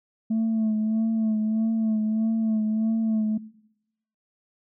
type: tone with vibrato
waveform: sine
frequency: 220 Hz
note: A3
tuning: in tune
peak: -19 dBFS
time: 0.3-3.38 s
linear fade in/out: 10 ms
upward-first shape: sine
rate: 1.6 Hz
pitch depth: 36 cents each way
effects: noise-tail reverb RT60 0.9 s tail -21 dB re dry + tanh soft clip ceiling -19 dBFS